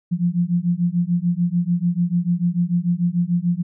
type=beating tone pair; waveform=sine; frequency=171.1 / 177.9 Hz; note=F3 / F3; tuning=-35 / +32 cents; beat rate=6.8 Hz; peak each=-20 dBFS; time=0.11-3.63 s; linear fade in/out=20 ms; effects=none